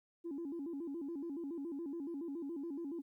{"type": "tone with vibrato", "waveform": "sine", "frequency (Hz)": 307.5, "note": "D#4", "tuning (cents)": -20, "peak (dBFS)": -38, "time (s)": [0.24, 3.02], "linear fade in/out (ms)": 20, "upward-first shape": "square", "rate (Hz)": 7.1, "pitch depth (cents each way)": 170, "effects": ["tanh soft clip ceiling -36 dBFS", "13-bit"]}